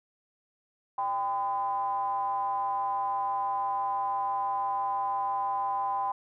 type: ring-modulated tone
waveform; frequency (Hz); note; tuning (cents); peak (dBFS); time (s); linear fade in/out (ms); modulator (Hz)
triangle; 110; A2; 0; -22; 0.98-6.12; 5; 903
effects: none